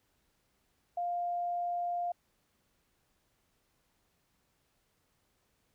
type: tone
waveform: sine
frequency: 701 Hz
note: F5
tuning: 6 cents sharp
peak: -31 dBFS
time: 0.97-2.12 s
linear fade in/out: 5 ms
effects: pink hiss -75 dBFS RMS until 5.74 s